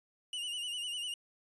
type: tone with vibrato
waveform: 45% pulse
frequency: 2896 Hz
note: F#7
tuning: 38 cents flat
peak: -36 dBFS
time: 0.33-1.14 s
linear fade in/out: 2 ms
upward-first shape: sine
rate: 10 Hz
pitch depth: 64 cents each way
effects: resampled to 24000 Hz